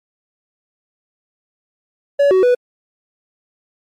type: tone with pitch steps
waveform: triangle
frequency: 567 / 375.4 / 492.9 Hz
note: C#5 / F#4 / B4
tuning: +39 / +25 / -3 cents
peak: -7 dBFS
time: 2.19-2.55 s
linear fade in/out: 10 ms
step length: 120 ms
effects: MP3 64 kbps